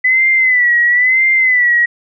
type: tone with vibrato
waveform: sine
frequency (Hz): 1999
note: B6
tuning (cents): +20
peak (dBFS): -8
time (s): 0.04-1.86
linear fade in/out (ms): 10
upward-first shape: sine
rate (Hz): 1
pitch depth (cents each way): 83
effects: none